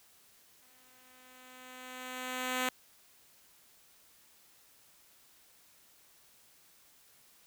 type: tone with exponential growth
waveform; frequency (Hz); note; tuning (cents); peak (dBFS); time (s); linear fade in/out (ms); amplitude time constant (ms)
5% pulse; 254.5; C4; -48; -18; 0.62-2.69; 2; 450
effects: white hiss -63 dBFS RMS until 7.46 s